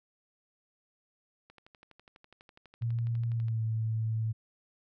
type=click train; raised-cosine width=0.3 ms; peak=-38 dBFS; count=25; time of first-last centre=1.5-3.483 s; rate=12.1 Hz
type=tone with pitch glide; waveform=sine; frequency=116.54 to 111.28 Hz; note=A#2 to A2; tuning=0 to +20 cents; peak=-28 dBFS; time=2.81-4.33 s; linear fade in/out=20 ms; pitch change=-80 cents; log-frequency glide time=3.29-3.62 s
effects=none